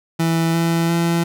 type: tone with pitch steps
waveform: 30% pulse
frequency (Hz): 164.81 / 166.82 / 168.86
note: E3 / E3 / E3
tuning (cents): 0 / +21 / +42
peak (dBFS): -13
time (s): 0.19-1.24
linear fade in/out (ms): 10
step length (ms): 350
effects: none